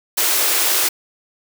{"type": "high-pass noise", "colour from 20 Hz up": "white", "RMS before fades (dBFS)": -17, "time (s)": [0.17, 0.89], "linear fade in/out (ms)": 10, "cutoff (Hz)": 290, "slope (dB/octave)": 96, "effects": []}